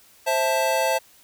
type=chord; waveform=square; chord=A minor; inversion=first; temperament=just; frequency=528 / 660 / 880 Hz; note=C5 / E5 / A5; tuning=+16 / +2 / 0 cents; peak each=-25 dBFS; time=0.26-0.99 s; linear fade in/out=20 ms; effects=white hiss -54 dBFS RMS until 1.23 s